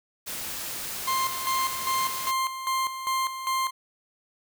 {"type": "noise", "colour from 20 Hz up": "white", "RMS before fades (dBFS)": -34, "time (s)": [0.26, 2.32], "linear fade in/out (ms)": 20}
{"type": "tone with tremolo", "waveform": "40% pulse", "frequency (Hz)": 1053, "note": "C6", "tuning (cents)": 11, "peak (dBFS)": -23, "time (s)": [1.07, 3.71], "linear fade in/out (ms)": 10, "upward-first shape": "square", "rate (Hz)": 2.5, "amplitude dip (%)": 65}
{"effects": []}